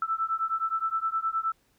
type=beating tone pair; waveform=sine; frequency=1318.5 / 1328.1 Hz; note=E6 / E6; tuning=0 / +13 cents; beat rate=9.6 Hz; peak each=-29 dBFS; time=0.02-1.52 s; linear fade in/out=2 ms; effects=pink hiss -68 dBFS RMS until 1.78 s